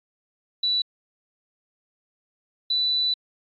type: tone pair in turn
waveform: sine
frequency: 3951 / 3976 Hz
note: B7 / B7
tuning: 0 / +11 cents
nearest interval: unison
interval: 11 cents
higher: second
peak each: -20 dBFS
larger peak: neither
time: 0.63-0.82 / 2.7-3.14 s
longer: second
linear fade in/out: 5 ms
effects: AAC 48 kbps

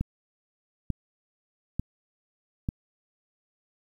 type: click train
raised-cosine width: 5 ms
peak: -15 dBFS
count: 4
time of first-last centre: 0.01-2.689 s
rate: 1.12 Hz
effects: 9-bit

